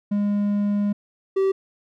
triangle tone pair in turn, 204.6 / 386.2 Hz, G#3 / G4, -26 / -26 cents, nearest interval major seventh, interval 1100 cents, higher second, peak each -17 / -15 dBFS, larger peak second, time 0.11-0.93 / 1.36-1.52 s, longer first, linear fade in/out 10 ms, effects none

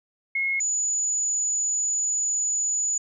sine tone pair in turn, 2165 / 6921 Hz, C#7 / A8, -41 / -30 cents, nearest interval octave + minor sixth, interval 2011 cents, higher second, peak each -22 dBFS, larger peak neither, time 0.35-0.6 / 0.6-2.98 s, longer second, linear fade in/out 5 ms, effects none

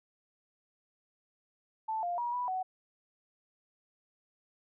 sine tone with pitch steps, 880 / 701 / 958 / 984 / 747 Hz, A5 / F5 / A#5 / B5 / F#5, 0 / +6 / +47 / -7 / +16 cents, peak -31 dBFS, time 1.88-2.63 s, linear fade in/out 10 ms, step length 150 ms, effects none

